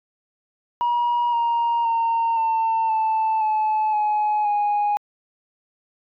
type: tone with pitch steps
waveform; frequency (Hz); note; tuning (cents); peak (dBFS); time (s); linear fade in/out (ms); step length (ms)
sine; 957 / 937.3 / 918 / 899.1 / 880.6 / 862.5 / 844.7 / 827.4; A#5 / A#5 / A#5 / A5 / A5 / A5 / G#5 / G#5; +45 / +9 / -27 / +37 / +1 / -35 / +29 / -7; -16; 0.81-4.97; 0; 520
effects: tanh soft clip ceiling -16 dBFS